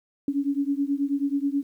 sine beating tone pair, 277.2 / 286.5 Hz, C#4 / D4, 0 / -43 cents, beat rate 9.3 Hz, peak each -25 / -26 dBFS, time 0.28-1.63 s, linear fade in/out 2 ms, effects 10-bit

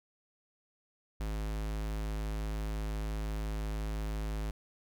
square tone, 52.9 Hz, G#1, 33 cents sharp, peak -34 dBFS, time 1.2-4.51 s, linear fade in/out 5 ms, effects none

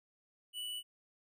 square tone with amplitude modulation, 2960 Hz, F#7, in tune, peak -38 dBFS, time 0.53-0.83 s, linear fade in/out 50 ms, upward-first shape sine, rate 112 Hz, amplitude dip 35%, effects none

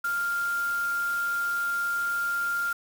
sine tone in noise, 1396.9 Hz, F6, in tune, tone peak -25 dBFS, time 0.04-2.73 s, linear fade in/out 5 ms, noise white, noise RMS -42 dBFS, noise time 0.04-2.73 s, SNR +14 dB, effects none

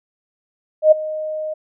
sine tone with ADSR envelope, 620 Hz, D#5, 6 cents flat, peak -4 dBFS, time 0.82-1.54 s, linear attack 96 ms, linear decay 13 ms, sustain -18 dB, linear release 10 ms, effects none

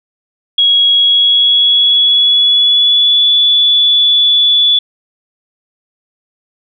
sine tone with pitch glide, 3317 to 3444 Hz, G#7 to A7, -3 to -38 cents, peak -6 dBFS, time 0.58-4.79 s, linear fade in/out 5 ms, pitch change +65 cents, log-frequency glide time 0.91-3.32 s, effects none

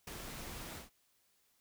pink noise with ADSR envelope, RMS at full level -43 dBFS, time 0.07-0.9 s, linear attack 5 ms, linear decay 14 ms, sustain -3 dB, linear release 150 ms, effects white hiss -74 dBFS RMS until 1.6 s

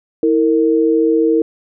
sine tone pair together, 324.2 / 458.5 Hz, E4 / A#4, -29 / -29 cents, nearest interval tritone, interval 600 cents, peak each -13 dBFS, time 0.23-1.42 s, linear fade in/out 2 ms, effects none

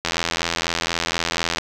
click train, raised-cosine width 0.2 ms, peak -3 dBFS, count 130, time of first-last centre 0.05-1.584 s, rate 84.1 Hz, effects none

